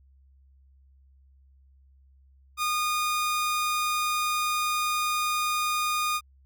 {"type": "tone", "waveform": "sawtooth", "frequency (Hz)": 1225, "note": "D#6", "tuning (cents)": -27, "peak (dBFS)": -21, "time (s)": [2.57, 6.21], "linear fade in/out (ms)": 50, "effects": ["added 67 Hz sine -55 dBFS peak until 6.45 s"]}